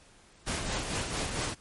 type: noise with tremolo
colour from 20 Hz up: pink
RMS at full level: -31 dBFS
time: 0.46-1.55 s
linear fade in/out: 20 ms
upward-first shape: sine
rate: 4.4 Hz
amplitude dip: 45%
effects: pink hiss -58 dBFS RMS until 1.6 s + MP3 48 kbps